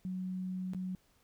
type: tone with dropouts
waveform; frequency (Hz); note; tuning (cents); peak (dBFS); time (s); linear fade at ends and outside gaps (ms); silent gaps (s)
sine; 185; F#3; 0; -35; 0.05-0.95; 0; 0.735-0.747
effects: pink hiss -70 dBFS RMS until 1.23 s